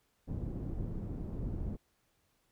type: low-pass noise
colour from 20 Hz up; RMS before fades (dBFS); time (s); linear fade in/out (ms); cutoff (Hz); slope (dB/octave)
pink; -38; 0.27-1.77; 20; 270; 12
effects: pink hiss -75 dBFS RMS until 2.51 s